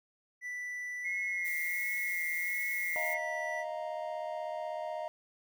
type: tone with pitch glide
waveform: triangle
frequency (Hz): 1975.5 to 1963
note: B6 to B6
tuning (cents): 0 to -11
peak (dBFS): -35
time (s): 0.41-3.65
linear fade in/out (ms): 50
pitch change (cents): -11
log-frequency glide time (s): 1-1.67
type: tone with vibrato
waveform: sine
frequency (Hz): 2147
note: C7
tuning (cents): +44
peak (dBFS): -33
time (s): 1.04-3.18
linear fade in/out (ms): 20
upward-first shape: sine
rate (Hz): 1.4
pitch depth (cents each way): 19
type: noise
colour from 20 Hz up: violet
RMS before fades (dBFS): -44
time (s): 1.44-3.15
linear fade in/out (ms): 20
type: chord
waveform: triangle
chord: Eb suspended second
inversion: none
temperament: equal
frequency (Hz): 622.3 / 698.5 / 932.3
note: Eb5 / F5 / Bb5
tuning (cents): 0 / 0 / 0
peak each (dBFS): -36 / -38 / -41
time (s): 2.96-5.08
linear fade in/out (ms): 0
effects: none